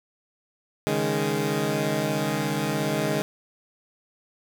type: chord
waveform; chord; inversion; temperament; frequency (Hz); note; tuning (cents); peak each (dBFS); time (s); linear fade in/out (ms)
15% pulse; C# suspended second; none; equal; 138.59 / 155.56 / 207.7; C#3 / D#3 / G#3; 0 / 0 / 0; -23 / -21 / -21; 0.87-3.22; 0
effects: none